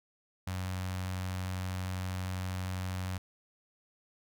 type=tone with notch filter; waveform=sawtooth; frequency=92.5 Hz; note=F#2; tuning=in tune; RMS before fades=-36 dBFS; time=0.47-3.18 s; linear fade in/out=5 ms; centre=370 Hz; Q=0.76; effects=none